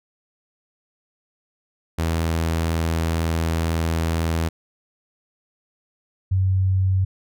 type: tone pair in turn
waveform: sawtooth / sine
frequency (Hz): 82 / 94.62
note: E2 / F#2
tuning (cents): -9 / +39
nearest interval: major second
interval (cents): 248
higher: second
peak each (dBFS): -16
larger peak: neither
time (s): 1.98-4.49 / 6.31-7.05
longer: first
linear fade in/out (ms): 10
effects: none